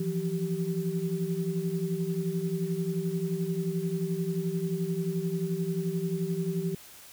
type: tone cluster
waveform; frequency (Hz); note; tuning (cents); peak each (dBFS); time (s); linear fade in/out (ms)
sine; 165.5 / 176.9 / 388; E3 / F3 / G4; +7 / +23 / -18; -31 / -32 / -33; 0-6.75; 5
effects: white hiss -50 dBFS RMS until 7.12 s